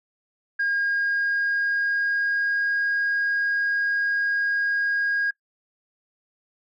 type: tone with pitch glide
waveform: sine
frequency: 1624 to 1633.4 Hz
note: G#6 to G#6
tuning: -39 to -29 cents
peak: -19 dBFS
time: 0.59-5.31 s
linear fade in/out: 10 ms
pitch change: +10 cents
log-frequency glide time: 0.73-2.8 s
effects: noise-tail reverb RT60 0.1 s tail -22 dB re dry + tanh soft clip ceiling -18 dBFS